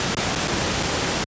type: noise with dropouts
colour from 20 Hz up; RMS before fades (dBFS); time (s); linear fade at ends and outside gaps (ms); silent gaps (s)
pink; -22; 0-1.24; 1; 0.148-0.168 / 0.352-0.358 / 0.475-0.48 / 0.828-0.832
effects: high-pass 80 Hz 12 dB/octave + resampled to 16000 Hz